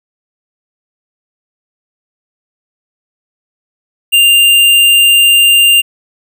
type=tone with hard clipping; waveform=sine; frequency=2794 Hz; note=F7; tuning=in tune; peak=-5 dBFS; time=4.12-5.82 s; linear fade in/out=20 ms; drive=18 dB; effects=none